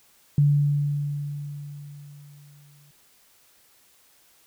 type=tone with exponential decay; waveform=sine; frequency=144.7 Hz; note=D3; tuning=25 cents flat; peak=-14 dBFS; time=0.38-2.91 s; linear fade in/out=2 ms; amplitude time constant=550 ms; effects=white hiss -59 dBFS RMS until 4.46 s